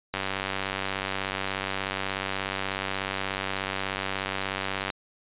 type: click train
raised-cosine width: 0.3 ms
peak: -12 dBFS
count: 461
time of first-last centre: 0.14-4.902 s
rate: 96.6 Hz
effects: resampled to 8000 Hz